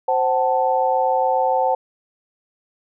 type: chord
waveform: sine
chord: F# diminished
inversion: second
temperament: equal with one note detuned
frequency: 523.3 / 752.9 / 880 Hz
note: C5 / F#5 / A5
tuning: 0 / +30 / 0 cents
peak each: -20 dBFS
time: 0.08-1.75 s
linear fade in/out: 5 ms
effects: none